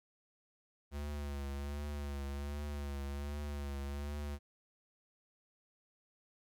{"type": "tone with vibrato", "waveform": "square", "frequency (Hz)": 71.5, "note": "D2", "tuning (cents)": -46, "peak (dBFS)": -39, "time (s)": [0.91, 4.39], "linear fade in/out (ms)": 50, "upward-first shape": "triangle", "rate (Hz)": 1.3, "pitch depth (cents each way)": 54, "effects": ["13-bit"]}